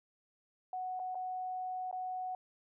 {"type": "tone with dropouts", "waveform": "sine", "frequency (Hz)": 740, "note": "F#5", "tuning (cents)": 0, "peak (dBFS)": -36, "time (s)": [0.73, 2.35], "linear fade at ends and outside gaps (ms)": 2, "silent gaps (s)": [[0.994, 0.998], [1.147, 1.153], [1.913, 1.927]], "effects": []}